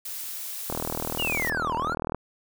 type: noise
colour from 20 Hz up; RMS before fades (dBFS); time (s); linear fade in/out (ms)
blue; -35; 0.05-1.5; 5
type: click train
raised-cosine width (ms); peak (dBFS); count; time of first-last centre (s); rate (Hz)
1; -15; 59; 0.7-2.146; 40.1
type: linear two-way sweep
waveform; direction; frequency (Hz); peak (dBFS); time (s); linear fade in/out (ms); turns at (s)
triangle; down then up; 2960 to 880 to 1475; -24; 1.18-1.95; 20; 1.75
effects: none